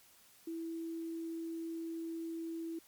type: tone with quantisation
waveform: sine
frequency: 329.6 Hz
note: E4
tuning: in tune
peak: -38 dBFS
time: 0.47-2.79 s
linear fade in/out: 5 ms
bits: 11
effects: white hiss -63 dBFS RMS until 2.87 s + MP3 96 kbps